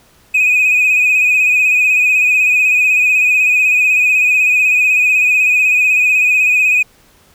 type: tone with vibrato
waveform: triangle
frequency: 2500 Hz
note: D#7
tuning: 8 cents sharp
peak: -6 dBFS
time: 0.34-6.83 s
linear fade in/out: 10 ms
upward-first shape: sine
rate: 16 Hz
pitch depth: 41 cents each way
effects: tanh soft clip ceiling -4 dBFS + pink hiss -49 dBFS RMS until 7.34 s